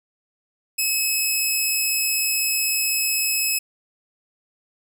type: tone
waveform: 10% pulse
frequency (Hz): 2578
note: E7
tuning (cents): -39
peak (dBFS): -11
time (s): 0.78-3.59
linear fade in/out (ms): 10
effects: none